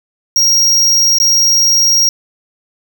square tone with dropouts, 5620 Hz, F8, 10 cents sharp, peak -8 dBFS, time 0.36-2.09 s, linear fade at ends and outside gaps 1 ms, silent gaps 1.185-1.2 s, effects none

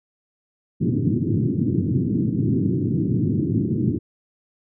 pink band-pass noise, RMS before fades -21 dBFS, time 0.8-3.99 s, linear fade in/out 20 ms, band 100 to 350 Hz, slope 48 dB/octave, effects none

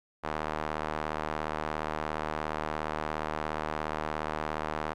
sawtooth tone with band-pass filter, 77.1 Hz, D#2, 15 cents flat, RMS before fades -34 dBFS, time 0.23-4.94 s, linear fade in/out 20 ms, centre 1000 Hz, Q 1.1, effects none

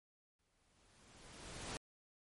pink noise with exponential growth, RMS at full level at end -43 dBFS, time 0.39-1.77 s, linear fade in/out 1 ms, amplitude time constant 300 ms, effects MP3 48 kbps

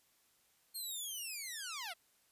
10% pulse linear sweep, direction down, 4300 to 629 Hz, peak -33 dBFS, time 0.74-1.94 s, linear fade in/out 20 ms, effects white hiss -72 dBFS RMS until 2.31 s + resampled to 32000 Hz

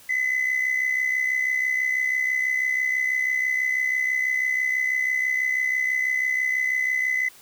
sine tone with amplitude modulation, 2020 Hz, B6, 39 cents sharp, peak -16 dBFS, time 0.09-7.29 s, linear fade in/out 10 ms, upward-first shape sine, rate 66.1 Hz, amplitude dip 70%, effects tanh soft clip ceiling -17 dBFS + white hiss -50 dBFS RMS until 7.41 s

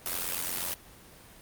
white noise with amplitude modulation, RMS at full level -29 dBFS, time 0.06-0.74 s, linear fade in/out 0 ms, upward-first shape sine, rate 88.3 Hz, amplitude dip 80%, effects pink hiss -52 dBFS RMS until 1.41 s + Opus 24 kbps

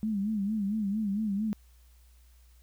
sine tone with vibrato, 207.7 Hz, G#3, in tune, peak -27 dBFS, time 0.03-1.53 s, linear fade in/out 0 ms, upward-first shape sine, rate 4.4 Hz, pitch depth 110 cents each way, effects added 60 Hz sine -55 dBFS peak until 2.62 s + white hiss -67 dBFS RMS until 2.62 s

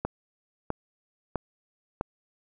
click train, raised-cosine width 1 ms, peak -14 dBFS, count 4, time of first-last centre 0.05-2.011 s, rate 1.53 Hz, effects none

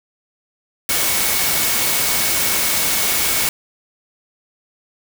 sine tone in noise, 2217 Hz, C#7, in tune, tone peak -29 dBFS, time 0.89-3.49 s, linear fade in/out 2 ms, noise white, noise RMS -18 dBFS, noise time 0.89-3.49 s, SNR -14 dB, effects none

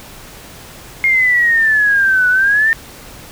sine exponential two-way sweep, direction down then up, 2143 to 1472 to 1827 Hz, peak -9 dBFS, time 1.04-2.73 s, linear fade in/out 0 ms, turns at 2.29 s, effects pink hiss -36 dBFS RMS until 3.31 s

